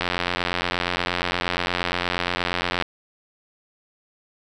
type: click train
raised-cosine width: 0.3 ms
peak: -6 dBFS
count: 250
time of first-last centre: 0.01-2.824 s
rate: 88.5 Hz
effects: none